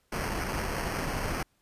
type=noise with sample-and-hold; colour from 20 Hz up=pink; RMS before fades=-32 dBFS; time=0.12-1.43 s; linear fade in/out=5 ms; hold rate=3675 Hz; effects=pink hiss -71 dBFS RMS until 1.61 s + resampled to 32000 Hz